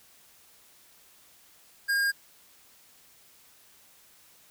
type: tone with hard clipping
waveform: sine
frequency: 1617 Hz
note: G#6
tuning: 47 cents flat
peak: -25 dBFS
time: 1.88-2.12 s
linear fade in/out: 20 ms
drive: 15 dB
effects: white hiss -58 dBFS RMS until 4.5 s